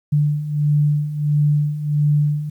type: beating tone pair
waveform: sine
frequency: 146.83 / 148.33 Hz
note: D3 / D3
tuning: 0 / +18 cents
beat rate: 1.5 Hz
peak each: -21 / -16 dBFS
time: 0.12-2.5 s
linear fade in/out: 10 ms
effects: 9-bit